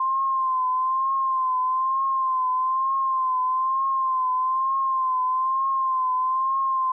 sine tone with vibrato, 1046.5 Hz, C6, in tune, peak -20 dBFS, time 0-6.92 s, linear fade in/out 5 ms, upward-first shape triangle, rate 1.1 Hz, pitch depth 53 cents each way, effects none

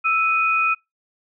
sine tone pair together, 1318.5 / 2489 Hz, E6 / D#7, 0 / 0 cents, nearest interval major seventh, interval 1100 cents, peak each -19 dBFS, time 0.04-0.75 s, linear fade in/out 20 ms, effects noise-tail reverb RT60 0.2 s tail -26 dB re dry

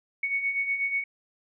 sine beating tone pair, 2217 / 2225.2 Hz, C#7 / C#7, 0 / +6 cents, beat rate 8.2 Hz, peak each -33 / -26 dBFS, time 0.23-1.04 s, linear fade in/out 5 ms, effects none

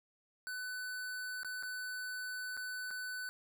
square tone with dropouts, 1500 Hz, F#6, 23 cents sharp, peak -40 dBFS, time 0.47-3.29 s, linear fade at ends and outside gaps 0 ms, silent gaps 1.432-1.447 / 1.626-1.633 / 2.568-2.574 / 2.906-2.911 s, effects none

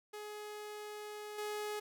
sawtooth tone with level steps, 420.2 Hz, G#4, 20 cents sharp, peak -40 / -34 dBFS, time 0.13-1.8 s, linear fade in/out 10 ms, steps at 1.38 s, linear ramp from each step 5 ms, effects none

